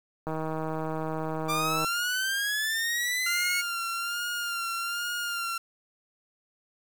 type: click train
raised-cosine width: 1 ms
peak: -19 dBFS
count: 250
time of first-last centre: 0.27-1.846 s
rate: 158 Hz
type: linear sweep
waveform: sawtooth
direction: up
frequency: 1174.7 to 2217 Hz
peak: -23 dBFS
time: 1.48-3.62 s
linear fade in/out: 20 ms
type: tone with vibrato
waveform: sawtooth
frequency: 1396.9 Hz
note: F6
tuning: in tune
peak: -26 dBFS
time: 3.26-5.58 s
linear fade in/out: 5 ms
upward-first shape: sine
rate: 1.2 Hz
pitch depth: 41 cents each way
effects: 8-bit